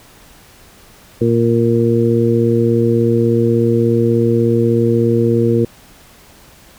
harmonic tone, 116.54 Hz, A#2, in tune, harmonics 1 / 2 / 3 / 4, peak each -16 / -16 / -16 / -16 dBFS, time 1.21-5.65 s, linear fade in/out 5 ms, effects pink hiss -44 dBFS RMS until 6.78 s

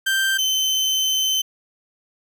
30% pulse tone pair in turn, 1568 / 3071 Hz, G6 / G7, 0 / -36 cents, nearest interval octave, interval 1164 cents, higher second, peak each -15 dBFS, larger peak neither, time 0.06-0.38 / 0.38-1.42 s, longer second, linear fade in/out 10 ms, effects none

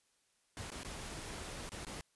pink noise with dropouts, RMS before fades -45 dBFS, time 0.57-2.01 s, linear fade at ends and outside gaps 0 ms, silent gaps 0.703-0.718 / 0.833-0.848 / 1.692-1.719 / 1.849-1.868 s, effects white hiss -75 dBFS RMS until 2.15 s + resampled to 24000 Hz

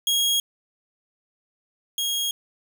sawtooth tone pair in turn, 3286 / 3275 Hz, G#7 / G#7, -19 / -25 cents, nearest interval unison, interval 6 cents, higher first, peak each -16 / -20 dBFS, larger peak first, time 0.07-0.4 / 1.98-2.31 s, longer neither, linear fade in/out 2 ms, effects 8-bit

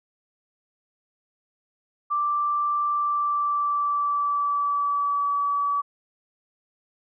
sine tone with pitch glide, 1174.7 to 1144.6 Hz, D6 to D6, 0 to -45 cents, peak -21 dBFS, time 2.1-5.82 s, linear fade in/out 20 ms, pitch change -45 cents, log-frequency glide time 2.9-5.3 s, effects none

